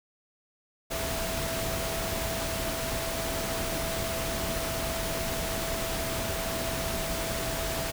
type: tone in noise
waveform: sine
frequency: 660 Hz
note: E5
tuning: 2 cents sharp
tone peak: -35 dBFS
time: 0.9-7.92 s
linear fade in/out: 20 ms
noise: pink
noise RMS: -32 dBFS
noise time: 0.9-7.92 s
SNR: -6 dB
effects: none